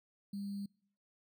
sine tone with sample-and-hold, 200 Hz, G3, 35 cents sharp, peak -38 dBFS, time 0.33-0.66 s, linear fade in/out 5 ms, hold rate 4410 Hz, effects noise-tail reverb RT60 0.7 s tail -26 dB re dry

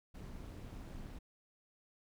brown noise with amplitude modulation, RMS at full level -45 dBFS, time 0.14-1.19 s, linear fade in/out 10 ms, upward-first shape sine, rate 219 Hz, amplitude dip 65%, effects none

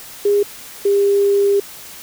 sine tone pair in turn, 407.7 / 401.2 Hz, G#4 / G4, -32 / +40 cents, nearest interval unison, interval 28 cents, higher first, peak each -11 dBFS, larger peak neither, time 0.25-0.43 / 0.85-1.6 s, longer second, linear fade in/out 5 ms, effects white hiss -36 dBFS RMS until 2.02 s

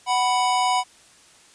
square tone pair together, 745 / 987.8 Hz, F#5 / B5, +12 / 0 cents, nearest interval perfect fourth, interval 488 cents, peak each -22 dBFS, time 0.06-0.84 s, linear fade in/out 50 ms, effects white hiss -52 dBFS RMS until 1.54 s + resampled to 22050 Hz

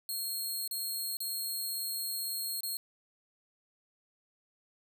10% pulse tone with dropouts, 4254 Hz, C8, 28 cents sharp, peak -27 dBFS, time 0.09-2.77 s, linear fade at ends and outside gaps 1 ms, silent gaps 0.677-0.711 / 1.17-1.204 / 2.607-2.633 s, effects none

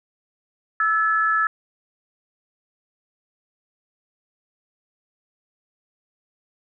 sine tone pair together, 1318.5 / 1715.1 Hz, E6 / A6, 0 / -45 cents, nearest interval perfect fourth, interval 455 cents, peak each -19 / -21 dBFS, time 0.8-1.47 s, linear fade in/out 2 ms, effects none

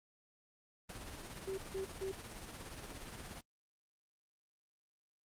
pink noise with tremolo, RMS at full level -46 dBFS, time 0.89-3.41 s, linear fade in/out 5 ms, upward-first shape sine, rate 17 Hz, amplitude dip 40%
sine tone bursts, 384.3 Hz, G4, 34 cents flat, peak -37 dBFS, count 3, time 1.47-2.12 s, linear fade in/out 10 ms, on 110 ms, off 160 ms
effects low-pass 11000 Hz 12 dB/octave + Opus 32 kbps

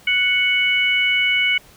harmonic tone, 740 Hz, F#5, in tune, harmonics 2 / 3 / 4, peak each -27 / -16 / -21 dBFS, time 0.07-1.58 s, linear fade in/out 5 ms, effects pink hiss -48 dBFS RMS until 1.76 s

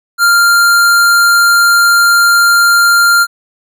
square tone, 1394 Hz, F6, 4 cents flat, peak -6 dBFS, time 0.18-3.27 s, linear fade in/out 50 ms, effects none

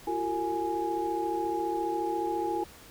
sine tone cluster, 342.3 / 376.7 / 452.5 / 832 Hz, F4 / F#4 / A4 / G#5, -35 / +31 / +48 / +3 cents, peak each -32 / -36 / -36 / -31 dBFS, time 0.07-2.64 s, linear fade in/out 5 ms, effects pink hiss -51 dBFS RMS until 2.9 s

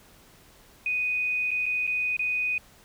sine tone with dropouts, 2489 Hz, D#7, in tune, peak -24 dBFS, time 0.86-2.58 s, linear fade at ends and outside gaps 2 ms, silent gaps 1.508-1.514 / 1.658-1.663 / 1.868-1.875 / 2.167-2.193 s, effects pink hiss -55 dBFS RMS until 2.84 s

